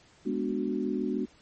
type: chord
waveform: sine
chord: G# half-diminished seventh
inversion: none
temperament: equal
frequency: 207.7 / 246.9 / 293.7 / 370 Hz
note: G#3 / B3 / D4 / F#4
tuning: 0 / 0 / 0 / 0 cents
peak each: -33 / -32 / -33 / -33 dBFS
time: 0.25-1.26 s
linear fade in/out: 20 ms
effects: pink hiss -59 dBFS RMS until 1.41 s + MP3 32 kbps